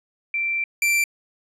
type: tone pair in turn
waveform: sine / 45% pulse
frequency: 2349 / 2349 Hz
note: D7 / D7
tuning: 0 / 0 cents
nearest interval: unison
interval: 0 cents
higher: neither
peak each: -21 / -17 dBFS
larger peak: second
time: 0.34-0.64 / 0.82-1.04 s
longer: first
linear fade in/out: 2 ms
effects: resampled to 32000 Hz